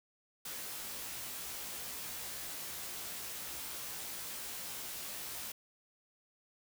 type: noise with comb filter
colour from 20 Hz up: white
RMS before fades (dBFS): -43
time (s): 0.45-5.52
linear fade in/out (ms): 5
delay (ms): 17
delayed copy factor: +0.95
effects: none